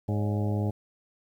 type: harmonic tone with a mistuned harmonic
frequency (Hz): 103.83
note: G#2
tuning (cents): 0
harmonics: 1 / 2 / 3 / 4 / 5 / 6 / 7 / 8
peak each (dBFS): -26 / -32 / -36 / -38 / -40 / -42 / -43 / -44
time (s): 0.08-0.71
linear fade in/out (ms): 10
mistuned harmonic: 5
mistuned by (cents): +89
effects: 10-bit